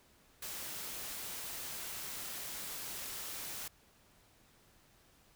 white noise, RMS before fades -43 dBFS, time 0.42-3.68 s, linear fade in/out 5 ms, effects pink hiss -66 dBFS RMS until 5.35 s

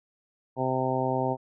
harmonic tone, 130 Hz, C3, 11 cents flat, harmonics 1 / 2 / 3 / 4 / 5 / 6 / 7, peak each -32 / -32 / -32 / -32 / -32 / -32 / -32 dBFS, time 0.56-1.37 s, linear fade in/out 50 ms, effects none

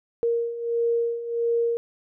sine beating tone pair, 466.2 / 467.7 Hz, A#4 / A#4, 0 / +6 cents, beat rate 1.5 Hz, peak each -28 / -23 dBFS, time 0.23-1.77 s, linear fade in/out 0 ms, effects none

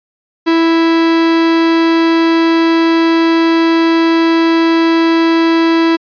45% pulse tone, 329.6 Hz, E4, in tune, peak -8 dBFS, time 0.46-5.97 s, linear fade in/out 20 ms, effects resampled to 11025 Hz

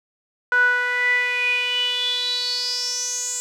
sawtooth tone with band-pass filter sweep, 492.9 Hz, B4, 3 cents flat, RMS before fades -22 dBFS, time 0.52-3.4 s, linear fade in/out 0 ms, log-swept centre 1400 to 7400 Hz, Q 9.5, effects none

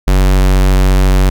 square tone, 47.17 Hz, F#1, 34 cents sharp, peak -7 dBFS, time 0.07-1.3 s, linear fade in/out 10 ms, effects none

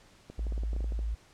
clicks, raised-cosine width 2 ms, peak -30 dBFS, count 12, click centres 0.3 / 0.393 / 0.468 / 0.523 / 0.579 / 0.635 / 0.732 / 0.764 / 0.806 / 0.843 / 0.922 / 0.991 s
sine tone, 55 Hz, A1, in tune, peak -29 dBFS, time 0.38-1.15 s, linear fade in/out 10 ms
effects pink hiss -59 dBFS RMS until 1.33 s + low-pass 8000 Hz 12 dB/octave

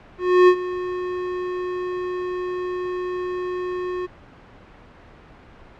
square tone with ADSR envelope, 362.4 Hz, F#4, 36 cents flat, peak -9 dBFS, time 0.18-4.07 s, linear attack 300 ms, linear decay 70 ms, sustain -16 dB, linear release 20 ms, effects pink hiss -46 dBFS RMS until 5.79 s + low-pass 2000 Hz 12 dB/octave

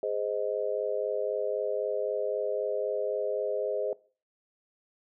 sine chord, Ab major, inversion none, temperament just, 415.3 / 519.1 / 623 Hz, Ab4 / C5 / Eb5, 0 / -14 / +2 cents, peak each -32 dBFS, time 0.03-3.93 s, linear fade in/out 2 ms, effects noise-tail reverb RT60 0.4 s tail -21 dB re dry

